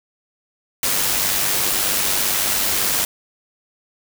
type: noise with amplitude modulation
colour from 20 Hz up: white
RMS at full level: -18 dBFS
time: 0.83-3.05 s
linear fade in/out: 2 ms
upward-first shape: sine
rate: 98.3 Hz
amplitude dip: 35%
effects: none